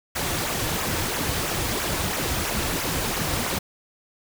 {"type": "noise with flanger", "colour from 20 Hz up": "pink", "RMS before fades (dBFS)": -26, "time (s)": [0.15, 3.59], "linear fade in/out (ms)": 10, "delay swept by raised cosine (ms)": [0.21, 5.01], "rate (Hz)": 3, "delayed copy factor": -0.6, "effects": []}